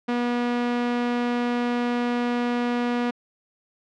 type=tone; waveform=sawtooth; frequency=241.8 Hz; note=B3; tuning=36 cents flat; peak=-18 dBFS; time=0.08-3.11 s; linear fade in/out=10 ms; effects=low-pass 3000 Hz 12 dB/octave